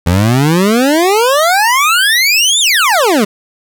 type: exponential two-way sweep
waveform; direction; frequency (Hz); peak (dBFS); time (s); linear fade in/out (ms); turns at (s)
25% pulse; up then down; 82.41 to 3700 to 192.4; -4; 0.06-3.25; 10; 2.6
effects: none